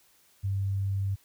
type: tone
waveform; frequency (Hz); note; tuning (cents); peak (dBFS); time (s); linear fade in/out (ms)
sine; 98; G2; 0; -26; 0.43-1.16; 20
effects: white hiss -63 dBFS RMS until 1.24 s